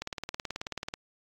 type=click train; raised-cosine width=0.2 ms; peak=-17 dBFS; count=18; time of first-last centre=0.02-0.939 s; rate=18.5 Hz; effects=AAC 64 kbps